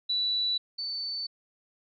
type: tone pair in turn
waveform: sine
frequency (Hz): 3951 / 4518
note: B7 / C#8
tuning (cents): 0 / +32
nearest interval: major second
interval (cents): 232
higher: second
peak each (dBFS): -25 / -31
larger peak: first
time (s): 0.09-0.58 / 0.78-1.27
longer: neither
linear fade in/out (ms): 10
effects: none